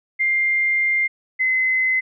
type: tone pair in turn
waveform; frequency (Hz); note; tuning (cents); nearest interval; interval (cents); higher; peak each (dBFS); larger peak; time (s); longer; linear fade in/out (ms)
sine; 2100 / 2045; C7 / C7; +6 / -40; unison; 46; first; -16; neither; 0.19-1.08 / 1.39-2.01; first; 20
effects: none